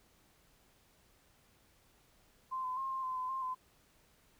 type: tone with pitch steps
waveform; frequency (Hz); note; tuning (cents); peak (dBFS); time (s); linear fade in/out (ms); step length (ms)
sine; 1042 / 1018 / 1067 / 1057 / 1031 / 1019 / 1057 / 1023; C6 / C6 / C6 / C6 / C6 / C6 / C6 / C6; -7 / -48 / +34 / +17 / -26 / -46 / +17 / -39; -35; 2.51-3.55; 20; 130
effects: pink hiss -68 dBFS RMS until 4.39 s